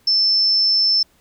sine tone, 5300 Hz, E8, 9 cents sharp, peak -13 dBFS, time 0.07-1.03 s, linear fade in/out 5 ms, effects pink hiss -58 dBFS RMS until 1.2 s

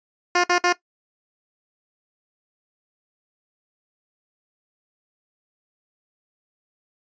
10% pulse tone bursts, 354.5 Hz, F4, 26 cents sharp, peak -8 dBFS, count 3, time 0.35-0.727 s, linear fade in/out 5 ms, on 89 ms, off 55 ms, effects noise-tail reverb RT60 0.1 s tail -17 dB re dry + resampled to 16000 Hz

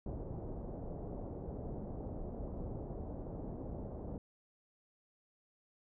pink low-pass noise, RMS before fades -43 dBFS, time 0.06-4.18 s, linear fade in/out 2 ms, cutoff 670 Hz, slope 24 dB/octave, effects none

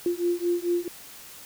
sine beating tone pair, 346.3 / 350.8 Hz, F4 / F4, -15 / +8 cents, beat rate 4.5 Hz, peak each -26 dBFS, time 0.06-0.88 s, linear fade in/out 2 ms, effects white hiss -45 dBFS RMS until 1.45 s

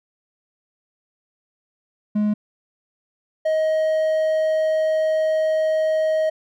triangle tone pair in turn, 210 / 629.3 Hz, G#3 / D#5, +19 / +19 cents, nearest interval octave + perfect fifth, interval 1900 cents, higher second, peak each -15 dBFS, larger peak neither, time 2.15-2.34 / 3.45-6.3 s, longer second, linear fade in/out 10 ms, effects none

